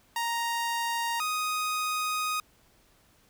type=tone pair in turn; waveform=sawtooth; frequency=933 / 1247.9 Hz; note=A#5 / D#6; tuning=+1 / +5 cents; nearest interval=perfect fourth; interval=504 cents; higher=second; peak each=-24 dBFS; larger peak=neither; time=0.16-1.2 / 1.2-2.4 s; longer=second; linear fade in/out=2 ms; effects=pink hiss -63 dBFS RMS until 3.29 s